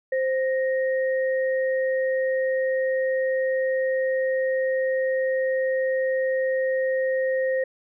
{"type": "tone pair together", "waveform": "sine", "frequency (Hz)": [523.3, 1864.8], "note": ["C5", "A#6"], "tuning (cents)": [0, 0], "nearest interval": "octave + minor seventh", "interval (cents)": 2200, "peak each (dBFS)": [-21, -31], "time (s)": [0.12, 7.64], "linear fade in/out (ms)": 5, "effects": []}